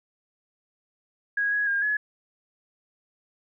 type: tone with pitch steps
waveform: sine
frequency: 1650 / 1668 / 1614 / 1696 Hz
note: G#6 / G#6 / G#6 / G#6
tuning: -12 / +7 / -50 / +36 cents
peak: -22 dBFS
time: 1.37-1.97 s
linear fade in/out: 5 ms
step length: 150 ms
effects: none